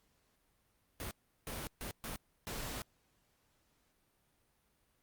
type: noise bursts at uneven times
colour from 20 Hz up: pink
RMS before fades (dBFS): -42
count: 5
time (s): 1-1.11 / 1.47-1.67 / 1.81-1.91 / 2.04-2.16 / 2.47-2.82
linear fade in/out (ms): 0
effects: pink hiss -75 dBFS RMS until 5.02 s + Opus 48 kbps